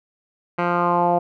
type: tone with low-pass filter sweep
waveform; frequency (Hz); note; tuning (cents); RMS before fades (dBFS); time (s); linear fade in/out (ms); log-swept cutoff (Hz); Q
10% pulse; 174.61; F3; 0; -19; 0.58-1.19; 10; 1800 to 700; 3.5
effects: none